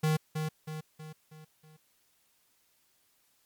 square tone with echo, 155.56 Hz, D#3, in tune, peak -25 dBFS, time 0.03-0.17 s, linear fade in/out 10 ms, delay 320 ms, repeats 5, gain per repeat -6 dB, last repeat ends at 1.77 s, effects white hiss -70 dBFS RMS until 3.45 s + MP3 96 kbps

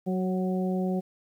harmonic tone with a mistuned harmonic, 185.7 Hz, F#3, 7 cents sharp, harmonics 1 / 2 / 3 / 4, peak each -26 / -32 / -36 / -38 dBFS, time 0.06-1.01 s, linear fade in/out 20 ms, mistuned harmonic 3, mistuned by -19 cents, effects 10-bit

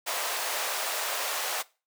pink high-pass noise, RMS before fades -31 dBFS, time 0.06-1.63 s, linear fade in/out 20 ms, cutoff 560 Hz, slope 24 dB/octave, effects noise-tail reverb RT60 0.3 s tail -20 dB re dry

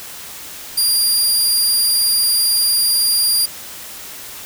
20% pulse tone, 4794 Hz, D8, 35 cents sharp, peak -7 dBFS, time 0.77-3.46 s, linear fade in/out 10 ms, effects white hiss -33 dBFS RMS until 4.45 s

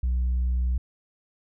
sine tone with tanh clipping, 62.1 Hz, B1, 10 cents sharp, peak -22 dBFS, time 0.03-0.78 s, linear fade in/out 5 ms, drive 1 dB, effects none

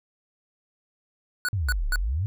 square tone bursts, 1473 Hz, F#6, 8 cents flat, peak -24 dBFS, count 3, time 1.45-1.958 s, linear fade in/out 0 ms, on 36 ms, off 200 ms
sine exponential two-way sweep, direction down then up, 110 to 30.24 to 110 Hz, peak -23 dBFS, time 1.53-2.26 s, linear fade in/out 0 ms, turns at 1.9 s
effects none

